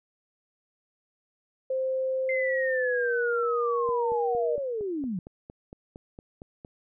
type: tone with pitch glide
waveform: sine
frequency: 523.3 to 474.4 Hz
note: C5 to A#4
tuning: 0 to +30 cents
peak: -25 dBFS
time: 1.7-4.56 s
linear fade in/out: 5 ms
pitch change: -170 cents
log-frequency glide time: 2.68-3.13 s
type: linear sweep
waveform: sine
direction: down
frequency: 2093 to 167.4 Hz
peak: -28 dBFS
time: 2.29-5.19 s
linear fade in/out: 2 ms
type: click train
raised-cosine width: 2 ms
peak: -29 dBFS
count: 13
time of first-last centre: 3.89-6.649 s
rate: 4.35 Hz
effects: none